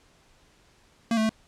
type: tone with pitch steps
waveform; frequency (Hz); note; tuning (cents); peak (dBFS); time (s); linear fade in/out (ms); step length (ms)
square; 229.5 / 218.6 / 220; A#3 / A3 / A3; -27 / -11 / 0; -22; 1.11-1.293; 2; 61
effects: pink hiss -60 dBFS RMS until 1.47 s + low-pass 8000 Hz 12 dB/octave